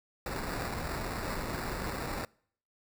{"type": "noise with sample-and-hold", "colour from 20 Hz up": "pink", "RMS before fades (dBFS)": -36, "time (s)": [0.26, 2.25], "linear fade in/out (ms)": 2, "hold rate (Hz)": 3150, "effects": ["noise-tail reverb RT60 0.6 s tail -26 dB re dry"]}